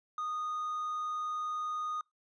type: tone with hard clipping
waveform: triangle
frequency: 1235 Hz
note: D#6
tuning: 13 cents flat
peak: -34 dBFS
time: 0.18-2.01 s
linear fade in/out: 2 ms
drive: 5 dB
effects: noise-tail reverb RT60 0.2 s tail -26 dB re dry + resampled to 22050 Hz